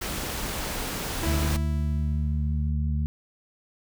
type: noise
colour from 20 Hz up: pink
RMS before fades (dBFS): -31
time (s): 0.01-1.57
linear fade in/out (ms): 10
type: tone with exponential decay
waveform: sawtooth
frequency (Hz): 329.6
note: E4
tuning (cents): 0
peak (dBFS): -24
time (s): 1.23-2.71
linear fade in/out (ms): 2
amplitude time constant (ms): 320
type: harmonic tone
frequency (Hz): 74.5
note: D2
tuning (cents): +25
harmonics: 1 / 2 / 3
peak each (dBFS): -24 / -30 / -34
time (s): 1.26-3.06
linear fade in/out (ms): 0
effects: none